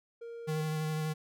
triangle tone, 466.2 Hz, A#4, in tune, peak -39 dBFS, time 0.21-0.62 s, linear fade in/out 10 ms
square tone with vibrato, 155.56 Hz, D#3, in tune, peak -32 dBFS, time 0.47-1.14 s, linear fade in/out 20 ms, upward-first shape sine, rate 12 Hz, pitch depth 16 cents each way
effects none

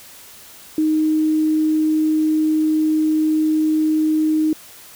sine tone, 311.1 Hz, D#4, in tune, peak -14 dBFS, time 0.78-4.53 s, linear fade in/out 2 ms, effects white hiss -42 dBFS RMS until 4.95 s

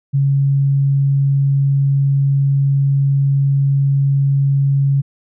sine tone, 138.59 Hz, C#3, in tune, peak -11 dBFS, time 0.13-5.02 s, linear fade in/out 20 ms, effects none

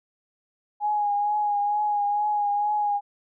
sine tone with vibrato, 828 Hz, G#5, 5 cents flat, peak -21 dBFS, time 0.8-3.01 s, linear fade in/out 50 ms, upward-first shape triangle, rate 2.2 Hz, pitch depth 32 cents each way, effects none

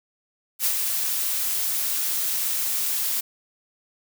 blue noise with ADSR envelope, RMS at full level -21 dBFS, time 0.59-3.21 s, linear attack 67 ms, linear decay 68 ms, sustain -4 dB, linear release 11 ms, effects none

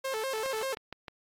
sawtooth tone with vibrato, 483.2 Hz, B4, 38 cents flat, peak -27 dBFS, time 0.04-0.75 s, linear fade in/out 10 ms, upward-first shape square, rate 5.1 Hz, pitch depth 170 cents each way
click train, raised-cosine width 0.3 ms, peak -24 dBFS, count 5, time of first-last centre 0.46-1.082 s, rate 6.43 Hz
effects AAC 48 kbps

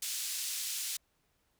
white band-pass noise, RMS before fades -37 dBFS, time 0.02-0.97 s, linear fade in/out 5 ms, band 3300 to 10000 Hz, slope 12 dB/octave, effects pink hiss -75 dBFS RMS until 1.59 s

